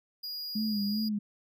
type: tone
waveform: square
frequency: 4874 Hz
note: D#8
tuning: 37 cents flat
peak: -36 dBFS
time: 0.23-1.09 s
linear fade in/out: 10 ms
type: tone with vibrato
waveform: sine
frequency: 210.4 Hz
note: G#3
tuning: 23 cents sharp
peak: -28 dBFS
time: 0.55-1.19 s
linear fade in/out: 10 ms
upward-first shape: sine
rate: 2.6 Hz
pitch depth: 69 cents each way
effects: none